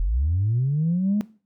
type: linear sweep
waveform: sine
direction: up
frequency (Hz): 38.55 to 213.9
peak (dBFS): -18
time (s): 0-1.21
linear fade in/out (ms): 0
effects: noise-tail reverb RT60 0.4 s tail -19 dB re dry + tanh soft clip ceiling -15 dBFS